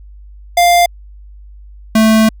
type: tone pair in turn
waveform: square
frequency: 698.5 / 220 Hz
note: F5 / A3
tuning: 0 / 0 cents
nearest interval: octave + minor sixth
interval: 2000 cents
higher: first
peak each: -7 dBFS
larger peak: neither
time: 0.57-0.86 / 1.95-2.29 s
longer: second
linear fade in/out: 5 ms
effects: added 50 Hz sine -33 dBFS peak until 2.4 s